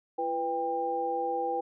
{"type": "tone cluster", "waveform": "sine", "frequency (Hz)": [339.9, 493.8, 797], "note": ["F4", "B4", "G5"], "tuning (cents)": [-47, 0, 28], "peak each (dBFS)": [-37, -32, -30], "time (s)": [0.18, 1.61], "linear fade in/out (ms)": 10, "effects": []}